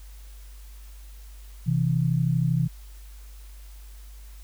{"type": "tone pair together", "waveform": "sine", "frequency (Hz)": [130.81, 163.53], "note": ["C3", "E3"], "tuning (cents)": [0, -14], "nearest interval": "major third", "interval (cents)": 386, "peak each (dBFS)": -23, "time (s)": [1.66, 2.68], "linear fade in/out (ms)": 20, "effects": ["added 50 Hz sine -41 dBFS peak until 4.43 s", "white hiss -55 dBFS RMS until 4.43 s"]}